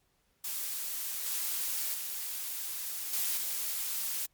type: noise with level steps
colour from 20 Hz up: blue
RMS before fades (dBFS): -36 / -33 / -37 / -31 / -34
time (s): 0.44-4.26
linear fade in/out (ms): 5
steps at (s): 1.26 / 1.94 / 3.13 / 3.37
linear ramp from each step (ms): 2
effects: pink hiss -73 dBFS RMS until 4.33 s + MP3 96 kbps